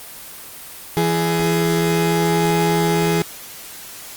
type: tone pair together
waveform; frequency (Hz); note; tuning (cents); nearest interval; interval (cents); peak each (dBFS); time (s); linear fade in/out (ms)
30% pulse; 167.2 / 417.7; E3 / G#4; +25 / +10; octave + major third; 1585; -15 / -16; 0.97-3.22; 0
effects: white hiss -36 dBFS RMS until 4.16 s + Opus 24 kbps